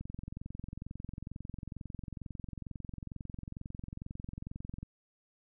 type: click train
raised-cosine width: 5 ms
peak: -29 dBFS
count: 108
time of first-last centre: 0.01-4.83 s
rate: 22.2 Hz
effects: none